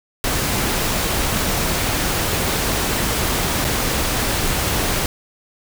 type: noise with dropouts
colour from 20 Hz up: pink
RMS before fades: -20 dBFS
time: 0.24-5.06 s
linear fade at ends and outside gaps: 1 ms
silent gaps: 3.645-3.649 s
effects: none